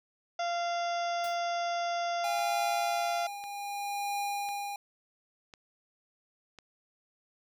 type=harmonic tone; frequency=691 Hz; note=F5; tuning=19 cents flat; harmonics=1 / 2 / 3 / 4 / 5 / 7 / 8 / 9; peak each=-30 / -39 / -44 / -48 / -45 / -47 / -49 / -50 dBFS; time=0.39-3.27 s; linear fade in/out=5 ms
type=noise with exponential decay; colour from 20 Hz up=white; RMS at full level=-44 dBFS; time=1.24-1.43 s; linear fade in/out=1 ms; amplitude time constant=40 ms
type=tone with tremolo; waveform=square; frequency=810 Hz; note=G#5; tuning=43 cents flat; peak=-31 dBFS; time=2.24-4.76 s; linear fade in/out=2 ms; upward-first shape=triangle; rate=0.64 Hz; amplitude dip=65%
type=click train; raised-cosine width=0.2 ms; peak=-31 dBFS; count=5; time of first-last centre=2.39-6.587 s; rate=0.953 Hz
effects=none